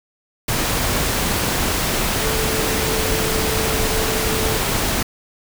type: tone in noise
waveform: sine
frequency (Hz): 440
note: A4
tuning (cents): 0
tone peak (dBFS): -25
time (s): 2.21-4.57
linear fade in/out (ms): 5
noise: pink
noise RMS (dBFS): -20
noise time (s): 0.48-5.03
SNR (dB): -8
effects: none